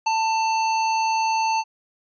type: tone with ADSR envelope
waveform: square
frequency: 890 Hz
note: A5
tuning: 20 cents sharp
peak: -17 dBFS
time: 0.06-1.64 s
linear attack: 10 ms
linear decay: 17 ms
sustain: -3 dB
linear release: 48 ms
effects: resampled to 16000 Hz

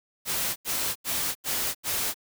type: noise bursts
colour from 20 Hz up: white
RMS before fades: -28 dBFS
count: 5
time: 0.25-2.144 s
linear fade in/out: 50 ms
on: 310 ms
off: 86 ms
effects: none

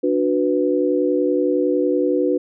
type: chord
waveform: sine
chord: B minor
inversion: first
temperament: equal with one note detuned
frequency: 293.7 / 364.5 / 493.9 Hz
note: D4 / F#4 / B4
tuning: 0 / -26 / 0 cents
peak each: -20 dBFS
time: 0.03-2.38 s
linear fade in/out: 10 ms
effects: none

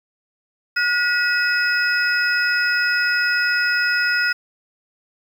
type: tone cluster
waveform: sine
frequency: 1447 / 1941 / 2557 / 5090 Hz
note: F#6 / B6 / D#7 / D#8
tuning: -39 / -31 / +47 / +39 cents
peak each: -18 / -25 / -26 / -25 dBFS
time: 0.76-4.33 s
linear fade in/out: 10 ms
effects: 7-bit

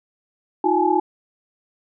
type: tone cluster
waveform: sine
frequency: 319.7 / 360.2 / 828 / 865 Hz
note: D#4 / F#4 / G#5 / A5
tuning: +47 / -46 / -5 / -30 cents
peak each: -22 / -20 / -21 / -21 dBFS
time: 0.64-1 s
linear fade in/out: 5 ms
effects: none

